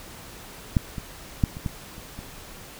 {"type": "clicks", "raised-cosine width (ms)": 5, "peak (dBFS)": [-6, -19, -6, -23, -14, -28, -24], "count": 7, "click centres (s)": [0.768, 0.982, 1.438, 1.569, 1.662, 1.981, 2.19], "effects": ["pink hiss -43 dBFS RMS until 2.79 s"]}